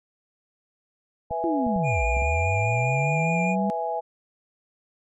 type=chord; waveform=sine; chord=E major; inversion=second; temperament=equal; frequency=493.9 / 659.3 / 830.6 Hz; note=B4 / E5 / G#5; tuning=0 / 0 / 0 cents; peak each=-32 / -29 / -28 dBFS; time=1.3-4.01 s; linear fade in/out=20 ms
type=clicks; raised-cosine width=5 ms; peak=-25 dBFS; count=5; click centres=1.31 / 1.667 / 1.762 / 2.169 / 2.221 s
type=linear two-way sweep; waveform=sine; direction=down then up; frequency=349.2 to 55 to 201 Hz; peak=-23 dBFS; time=1.44-3.7 s; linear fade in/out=0 ms; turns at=2.04 s
type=tone with vibrato; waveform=triangle; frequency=2410 Hz; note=D7; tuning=44 cents sharp; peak=-26 dBFS; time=1.83-3.56 s; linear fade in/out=50 ms; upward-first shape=sine; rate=4.9 Hz; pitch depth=19 cents each way
effects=resampled to 24000 Hz